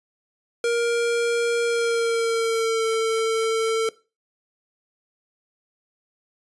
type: tone with pitch glide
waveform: square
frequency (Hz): 470 to 448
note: A#4 to A4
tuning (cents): +14 to +31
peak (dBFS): -20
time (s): 0.64-3.89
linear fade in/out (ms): 2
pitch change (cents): -83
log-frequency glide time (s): 1.64-2.84
effects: noise-tail reverb RT60 0.3 s tail -19 dB re dry + resampled to 24000 Hz